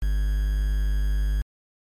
triangle tone with quantisation, 50.5 Hz, G#1, 48 cents flat, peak -18 dBFS, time 0.02-1.42 s, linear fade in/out 5 ms, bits 7, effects MP3 64 kbps

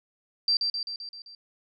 sine tone with echo, 4699 Hz, D8, in tune, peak -20 dBFS, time 0.48-0.57 s, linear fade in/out 2 ms, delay 130 ms, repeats 6, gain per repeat -4 dB, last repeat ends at 1.35 s, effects none

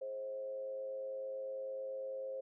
sine tone with frequency modulation, 530 Hz, C5, 22 cents sharp, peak -39 dBFS, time 0.01-2.41 s, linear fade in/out 10 ms, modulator 109 Hz, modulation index 0.4, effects none

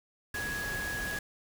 sine tone in noise, 1668 Hz, G#6, 7 cents sharp, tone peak -34 dBFS, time 0.34-1.19 s, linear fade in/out 5 ms, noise pink, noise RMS -39 dBFS, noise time 0.34-1.19 s, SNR +2 dB, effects none

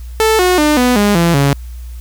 sawtooth tone with pitch steps, 440 / 363.6 / 300.5 / 248.4 / 205.3 / 169.64 / 140.2 Hz, A4 / F#4 / D4 / B3 / G#3 / E3 / C#3, 0 / -30 / +40 / +10 / -20 / +50 / +20 cents, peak -5 dBFS, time 0.2-1.53 s, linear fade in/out 0 ms, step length 190 ms, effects added 60 Hz sine -25 dBFS peak until 2 s + white hiss -46 dBFS RMS until 2 s

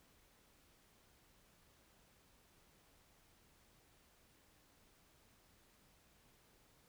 silence, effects pink hiss -70 dBFS RMS until 6.88 s

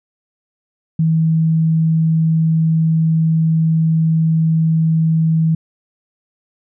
sine tone, 161.1 Hz, E3, 39 cents flat, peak -11 dBFS, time 0.99-5.55 s, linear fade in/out 5 ms, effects none

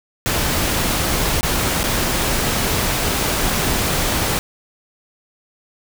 pink noise with dropouts, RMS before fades -19 dBFS, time 0.26-4.39 s, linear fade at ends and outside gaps 0 ms, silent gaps 1.409-1.43 / 1.832-1.839 s, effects none

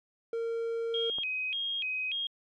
triangle tone, 460 Hz, A#4, 23 cents flat, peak -28 dBFS, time 0.33-1.1 s, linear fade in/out 2 ms
sine tone with vibrato, 2862 Hz, F7, 42 cents sharp, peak -30 dBFS, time 0.94-2.27 s, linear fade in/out 2 ms, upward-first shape square, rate 1.7 Hz, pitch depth 220 cents each way
click, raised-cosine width 1 ms, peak -29 dBFS, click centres 1.185 s
effects MP3 48 kbps

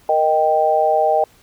sine chord, Eb major, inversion second, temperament equal, 466.2 / 622.3 / 784 Hz, Bb4 / Eb5 / G5, 0 / 0 / 0 cents, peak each -21 / -16 / -16 dBFS, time 0.09-1.24 s, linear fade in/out 2 ms, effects pink hiss -52 dBFS RMS until 1.42 s

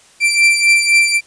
40% pulse beating tone pair, 2349 / 2352.9 Hz, D7 / D7, 0 / +3 cents, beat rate 3.9 Hz, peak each -10 / -14 dBFS, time 0.2-1.21 s, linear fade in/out 50 ms, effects white hiss -47 dBFS RMS until 1.26 s + resampled to 22050 Hz

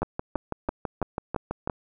two click trains, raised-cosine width 1 ms, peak -14 / -13 dBFS, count 11 / 6, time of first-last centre 0.03-1.675 / 0.02-1.698 s, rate 6.08 / 2.98 Hz, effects none

